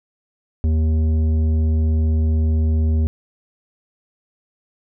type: tone with tanh clipping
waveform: triangle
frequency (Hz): 78.9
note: D#2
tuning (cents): +25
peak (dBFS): -16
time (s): 0.64-3.07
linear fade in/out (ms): 0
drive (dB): 14
effects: none